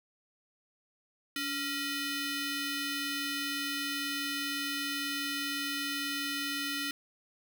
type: ring-modulated tone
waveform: 15% pulse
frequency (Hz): 1097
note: C#6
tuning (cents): -18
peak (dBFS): -23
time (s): 1.36-6.91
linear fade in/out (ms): 2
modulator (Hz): 811
effects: 10-bit